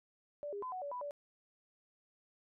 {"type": "tone with pitch steps", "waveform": "sine", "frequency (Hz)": [584, 405.6, 1016, 740, 572, 989, 578], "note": ["D5", "G#4", "B5", "F#5", "D5", "B5", "D5"], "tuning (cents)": [-10, -41, 49, 0, -46, 2, -28], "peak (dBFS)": -39, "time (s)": [0.43, 1.109], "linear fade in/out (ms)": 0, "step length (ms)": 97, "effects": []}